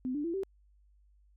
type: tone with pitch steps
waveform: sine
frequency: 255.3 / 293.3 / 336.9 / 387 Hz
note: C4 / D4 / E4 / G4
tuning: -42 / -2 / +38 / -22 cents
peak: -31 dBFS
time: 0.05-0.434 s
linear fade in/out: 0 ms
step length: 96 ms
effects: added 50 Hz sine -61 dBFS peak until 1.36 s